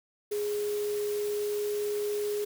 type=tone in noise; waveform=sine; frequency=415.3 Hz; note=G#4; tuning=in tune; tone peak=-28 dBFS; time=0.31-2.45 s; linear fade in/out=10 ms; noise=white; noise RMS=-43 dBFS; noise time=0.31-2.45 s; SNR=+12 dB; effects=none